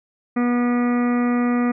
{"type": "harmonic tone", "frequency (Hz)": 242.8, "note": "B3", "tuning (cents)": -29, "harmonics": [1, 2, 3, 4, 5, 6, 7, 8, 9, 10], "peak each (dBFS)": [-17, -28, -31, -40, -30, -38, -44, -34, -41, -42], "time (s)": [0.36, 1.72], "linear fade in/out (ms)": 10, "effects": []}